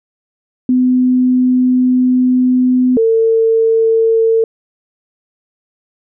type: tone pair in turn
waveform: sine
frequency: 252.8 / 450.4 Hz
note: B3 / A4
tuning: +41 / +40 cents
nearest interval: minor seventh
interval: 999 cents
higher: second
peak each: -8 dBFS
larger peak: neither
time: 0.69-2.97 / 2.97-4.44 s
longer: first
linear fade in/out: 2 ms
effects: none